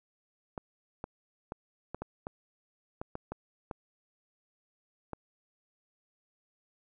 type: clicks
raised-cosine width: 1 ms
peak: -23 dBFS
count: 11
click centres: 0.578 / 1.041 / 1.521 / 1.946 / 2.02 / 2.269 / 3.015 / 3.154 / 3.32 / 3.712 / 5.133 s
effects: none